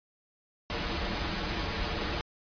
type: noise with comb filter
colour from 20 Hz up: pink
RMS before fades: -32 dBFS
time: 0.7-2.21 s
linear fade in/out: 0 ms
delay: 7.7 ms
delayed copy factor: -0.6
effects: resampled to 11025 Hz